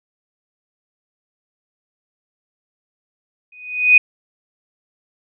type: tone with exponential growth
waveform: sine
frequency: 2489 Hz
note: D#7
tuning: in tune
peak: -3 dBFS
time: 3.52-3.98 s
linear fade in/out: 5 ms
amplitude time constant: 99 ms
effects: none